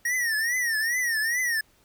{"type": "tone with vibrato", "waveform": "square", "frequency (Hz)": 1864.7, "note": "A#6", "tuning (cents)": 0, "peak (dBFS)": -24, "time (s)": [0.05, 1.61], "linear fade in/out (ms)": 5, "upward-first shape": "triangle", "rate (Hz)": 2.4, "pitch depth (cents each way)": 160, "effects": ["pink hiss -62 dBFS RMS until 1.84 s"]}